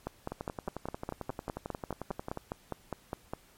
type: two click trains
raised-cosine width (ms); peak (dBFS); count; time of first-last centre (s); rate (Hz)
1; -20 / -22; 17 / 24; 0.07-3.335 / 0.32-2.374; 4.9 / 11.2
effects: pink hiss -61 dBFS RMS until 3.57 s + MP3 64 kbps